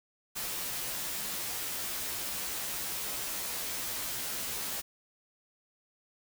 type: noise with comb filter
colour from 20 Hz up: white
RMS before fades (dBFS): -36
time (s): 0.35-4.82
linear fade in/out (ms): 20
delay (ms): 13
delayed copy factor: -0.95
effects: none